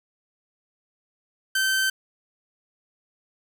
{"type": "tone", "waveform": "sawtooth", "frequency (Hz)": 1546, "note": "G6", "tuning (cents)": -24, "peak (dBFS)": -17, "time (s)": [1.55, 1.9], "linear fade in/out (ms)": 5, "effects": []}